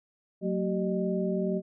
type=tone cluster; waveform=sine; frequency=184.8 / 226.2 / 383.6 / 611 Hz; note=F#3 / A3 / G4 / D#5; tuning=-2 / +48 / -37 / -32 cents; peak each=-29 / -34 / -31 / -34 dBFS; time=0.41-1.62 s; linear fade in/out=50 ms; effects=none